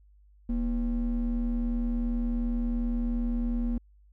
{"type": "ring-modulated tone", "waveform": "triangle", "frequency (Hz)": 138.59, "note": "C#3", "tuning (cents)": 0, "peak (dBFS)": -20, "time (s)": [0.49, 3.78], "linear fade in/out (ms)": 5, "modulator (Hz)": 98.6, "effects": ["tanh soft clip ceiling -17 dBFS", "added 50 Hz sine -55 dBFS peak until 4.12 s"]}